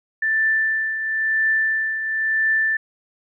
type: tone with tremolo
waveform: sine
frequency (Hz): 1768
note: A6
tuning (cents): +8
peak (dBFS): -15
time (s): 0.22-2.77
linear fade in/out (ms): 5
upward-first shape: triangle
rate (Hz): 0.98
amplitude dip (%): 60
effects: none